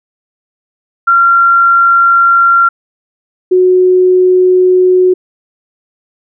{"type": "tone pair in turn", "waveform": "sine", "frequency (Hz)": [1376, 367.1], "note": ["F6", "F#4"], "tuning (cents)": [-26, -14], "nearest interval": "octave + major seventh", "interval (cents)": 2288, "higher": "first", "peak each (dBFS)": -4, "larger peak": "neither", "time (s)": [[1.07, 2.69], [3.51, 5.14]], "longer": "second", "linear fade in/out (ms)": 10, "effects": []}